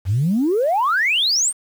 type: exponential sweep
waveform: sine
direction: up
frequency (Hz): 85.1 to 9190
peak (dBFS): -14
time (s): 0.05-1.53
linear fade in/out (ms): 50
effects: tanh soft clip ceiling -11 dBFS + 7-bit